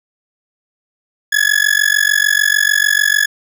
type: tone with amplitude modulation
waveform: 40% pulse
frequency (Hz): 1699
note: G#6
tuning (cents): +39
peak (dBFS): -6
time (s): 1.32-3.26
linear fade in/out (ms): 10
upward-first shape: sine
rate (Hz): 46.7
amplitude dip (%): 100
effects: none